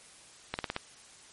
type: slowing click train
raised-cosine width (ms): 0.3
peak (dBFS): -15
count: 5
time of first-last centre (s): 0.54-0.764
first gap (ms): 49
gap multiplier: 1.09
effects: white hiss -54 dBFS RMS until 1.32 s + MP3 48 kbps